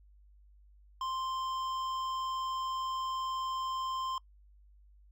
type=tone with hard clipping; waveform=triangle; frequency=1046.5 Hz; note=C6; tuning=in tune; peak=-35 dBFS; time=1.01-4.18 s; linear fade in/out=2 ms; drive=14 dB; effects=noise-tail reverb RT60 0.1 s tail -24 dB re dry + added 50 Hz sine -57 dBFS peak until 5.11 s